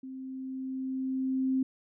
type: tone with level ramp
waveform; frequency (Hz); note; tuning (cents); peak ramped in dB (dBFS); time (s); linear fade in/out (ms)
sine; 262.5; C4; +6; -39 to -24; 0.03-1.63; 5
effects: none